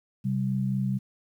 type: tone pair together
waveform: sine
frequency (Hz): 130.9 / 195.17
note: C3 / G3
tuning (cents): +1 / -7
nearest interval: perfect fifth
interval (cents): 692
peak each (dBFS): -27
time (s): 0.24-0.99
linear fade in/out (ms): 20
effects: 10-bit